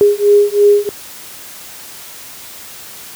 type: beating tone pair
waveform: sine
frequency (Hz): 408.7 / 411.7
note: G#4 / G#4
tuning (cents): -28 / -15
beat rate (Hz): 3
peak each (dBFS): -10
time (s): 0.01-0.89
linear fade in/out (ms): 0
effects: white hiss -33 dBFS RMS until 3.15 s + high-pass 60 Hz 12 dB/octave